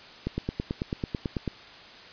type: click train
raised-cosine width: 3 ms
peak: -15 dBFS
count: 12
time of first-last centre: 0.27-1.477 s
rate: 9.11 Hz
effects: white hiss -47 dBFS RMS until 2.12 s + resampled to 11025 Hz